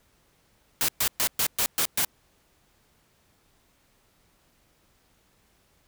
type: noise bursts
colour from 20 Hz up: white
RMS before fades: -24 dBFS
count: 7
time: 0.81-2.048 s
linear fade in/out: 0 ms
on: 74 ms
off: 120 ms
effects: pink hiss -65 dBFS RMS until 5.87 s